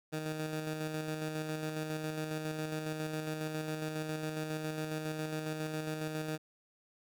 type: tone with tremolo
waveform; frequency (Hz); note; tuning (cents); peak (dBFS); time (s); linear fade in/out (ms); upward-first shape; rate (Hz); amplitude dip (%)
15% pulse; 155.56; D#3; 0; -28; 0.12-6.38; 20; square; 7.3; 35
effects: none